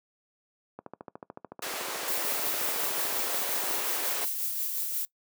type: click train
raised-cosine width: 1 ms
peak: -25 dBFS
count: 42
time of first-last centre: 0.79-3.783 s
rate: 13.7 Hz
type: high-pass noise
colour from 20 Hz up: pink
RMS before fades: -35 dBFS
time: 1.62-4.25 s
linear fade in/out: 5 ms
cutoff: 370 Hz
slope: 24 dB/octave
type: noise with tremolo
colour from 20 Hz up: violet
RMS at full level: -30 dBFS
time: 2.08-5.05 s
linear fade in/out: 0 ms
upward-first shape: sine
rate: 5.6 Hz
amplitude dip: 35%
effects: noise-tail reverb RT60 0.1 s tail -21 dB re dry + high-pass 200 Hz 12 dB/octave